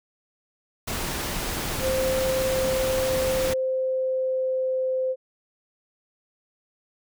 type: noise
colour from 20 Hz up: pink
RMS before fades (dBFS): -29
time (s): 0.87-3.54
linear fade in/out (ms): 10
type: tone with pitch glide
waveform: sine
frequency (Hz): 523.3 to 518.2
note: C5 to C5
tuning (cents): 0 to -17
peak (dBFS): -22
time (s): 1.8-5.16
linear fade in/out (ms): 50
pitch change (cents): -17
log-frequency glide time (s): 2.46-5.01
effects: none